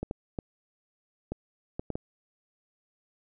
clicks, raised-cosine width 2 ms, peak -19 dBFS, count 7, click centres 0.03 / 0.111 / 0.388 / 1.32 / 1.795 / 1.903 / 1.955 s, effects none

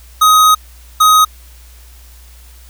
square tone bursts at uneven times, 1257 Hz, D#6, 17 cents sharp, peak -6 dBFS, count 2, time 0.21-0.55 / 1-1.25 s, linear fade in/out 10 ms, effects added 60 Hz sine -37 dBFS peak until 2.69 s + white hiss -45 dBFS RMS until 2.69 s

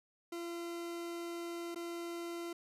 40% pulse tone with dropouts, 341.6 Hz, F4, 38 cents flat, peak -39 dBFS, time 0.32-2.53 s, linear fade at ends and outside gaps 5 ms, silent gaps 1.747-1.758 s, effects resampled to 32000 Hz

